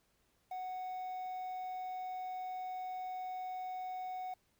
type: tone with quantisation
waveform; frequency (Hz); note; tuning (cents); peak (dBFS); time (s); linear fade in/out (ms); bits
triangle; 740; F#5; 0; -37; 0.51-4.34; 5; 10
effects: pink hiss -75 dBFS RMS until 4.59 s